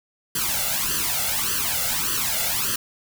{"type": "noise with flanger", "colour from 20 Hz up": "white", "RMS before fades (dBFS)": -24, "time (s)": [0.35, 2.76], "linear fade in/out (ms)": 5, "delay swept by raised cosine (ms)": [0.65, 1.46], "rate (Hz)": 1.7, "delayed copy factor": 1, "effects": []}